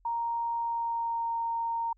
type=tone with pitch glide; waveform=sine; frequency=932.3 to 923.7 Hz; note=A#5 to A#5; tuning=0 to -16 cents; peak=-28 dBFS; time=0.05-1.93 s; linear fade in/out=5 ms; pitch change=-16 cents; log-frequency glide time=0.55-1.38 s; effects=added 43 Hz sine -61 dBFS peak until 1.97 s